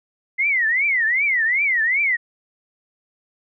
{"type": "tone with vibrato", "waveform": "sine", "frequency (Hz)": 2031, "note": "B6", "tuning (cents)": 48, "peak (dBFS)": -16, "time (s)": [0.38, 2.17], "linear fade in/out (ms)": 20, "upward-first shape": "triangle", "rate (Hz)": 2.6, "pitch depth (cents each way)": 280, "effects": []}